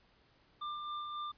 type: tone with tremolo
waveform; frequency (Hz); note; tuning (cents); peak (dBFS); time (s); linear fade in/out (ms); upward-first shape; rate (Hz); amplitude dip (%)
square; 1192; D6; +25; -38; 0.61-1.32; 10; sine; 3.7; 30
effects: pink hiss -68 dBFS RMS until 1.37 s + resampled to 11025 Hz